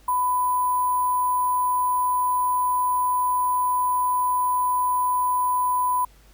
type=tone with sample-and-hold; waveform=sine; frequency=998 Hz; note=B5; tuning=18 cents sharp; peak=-19 dBFS; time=0.08-6.05 s; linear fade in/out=5 ms; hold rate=11025 Hz; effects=added 50 Hz sine -51 dBFS peak until 6.33 s + pink hiss -57 dBFS RMS until 6.33 s